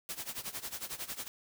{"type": "noise with tremolo", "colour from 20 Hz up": "white", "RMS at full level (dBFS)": -38, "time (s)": [0.09, 1.28], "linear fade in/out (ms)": 0, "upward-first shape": "sine", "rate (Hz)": 11, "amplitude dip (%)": 85, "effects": []}